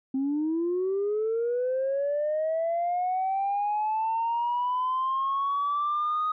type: linear sweep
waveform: sine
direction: up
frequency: 261.6 to 1252 Hz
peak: -23 dBFS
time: 0.14-6.32 s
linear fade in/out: 5 ms
effects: tanh soft clip ceiling -21 dBFS